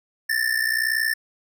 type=ring-modulated tone; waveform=square; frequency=1781 Hz; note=A6; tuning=21 cents sharp; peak=-18 dBFS; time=0.29-1.14 s; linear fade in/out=10 ms; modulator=30.6 Hz; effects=none